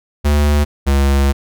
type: tone pair in turn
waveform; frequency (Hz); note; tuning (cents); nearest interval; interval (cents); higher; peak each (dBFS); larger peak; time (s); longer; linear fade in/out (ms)
square; 73.42 / 69.23; D2 / C#2; 0 / -2; minor second; 102; first; -11; neither; 0.24-0.65 / 0.86-1.33; second; 20
effects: none